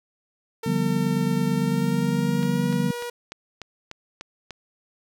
sawtooth tone with pitch glide, 453.5 to 480.5 Hz, A#4 to B4, -48 to -48 cents, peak -26 dBFS, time 0.63-3.1 s, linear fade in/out 5 ms, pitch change +100 cents, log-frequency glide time 1.53-2.69 s
sine chord, G dominant seventh, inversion second, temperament just, 147 / 176.4 / 196 / 245 Hz, D3 / F3 / G3 / B3, +2 / +18 / 0 / -14 cents, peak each -26 dBFS, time 0.66-2.91 s, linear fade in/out 5 ms
click train, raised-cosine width 0.2 ms, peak -19 dBFS, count 8, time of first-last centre 2.43-4.507 s, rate 3.37 Hz
effects none

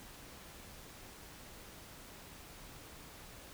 silence, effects pink hiss -53 dBFS RMS until 3.53 s

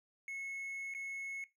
triangle tone with dropouts, 2187 Hz, C#7, 24 cents flat, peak -39 dBFS, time 0.28-1.44 s, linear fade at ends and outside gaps 1 ms, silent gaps 0.939-0.948 s, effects noise-tail reverb RT60 0.2 s tail -17 dB re dry

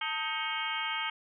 harmonic tone with a mistuned harmonic, 315.3 Hz, D#4, 23 cents sharp, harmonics 3 / 4 / 5 / 6 / 7 / 8 / 9 / 10, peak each -38 / -38 / -40 / -45 / -36 / -46 / -41 / -38 dBFS, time 0.01-1.1 s, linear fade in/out 5 ms, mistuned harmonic 3, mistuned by -100 cents, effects none

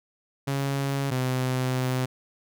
sawtooth tone pair in turn, 138.2 / 128.48 Hz, C#3 / C3, -5 / -31 cents, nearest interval minor second, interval 126 cents, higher first, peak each -21 / -20 dBFS, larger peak second, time 0.47-1.11 / 1.11-2.06 s, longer second, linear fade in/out 10 ms, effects none

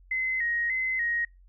sine tone with vibrato, 1963 Hz, B6, 11 cents flat, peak -25 dBFS, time 0.11-1.25 s, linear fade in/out 5 ms, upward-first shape square, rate 1.7 Hz, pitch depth 75 cents each way, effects noise-tail reverb RT60 0.2 s tail -26 dB re dry + added 45 Hz sine -52 dBFS peak until 1.48 s

